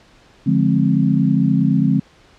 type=chord; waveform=sine; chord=D half-diminished seventh; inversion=none; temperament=just; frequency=146.83 / 176.2 / 211.4 / 264.3 Hz; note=D3 / F3 / Ab3 / C4; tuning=0 / +16 / +31 / +18 cents; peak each=-18 dBFS; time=0.46-2 s; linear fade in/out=10 ms; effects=pink hiss -50 dBFS RMS until 2.38 s + low-pass 5000 Hz 12 dB/octave